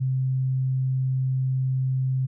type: tone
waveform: sine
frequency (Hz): 130.81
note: C3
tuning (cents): 0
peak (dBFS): -21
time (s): 0-2.27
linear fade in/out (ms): 20
effects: none